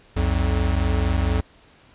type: tone pair together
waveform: square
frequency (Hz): 61.74 / 85.94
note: B1 / F2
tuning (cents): 0 / -27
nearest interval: tritone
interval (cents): 573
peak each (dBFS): -22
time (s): 0.16-1.41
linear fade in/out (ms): 10
effects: pink hiss -53 dBFS RMS until 1.94 s + resampled to 8000 Hz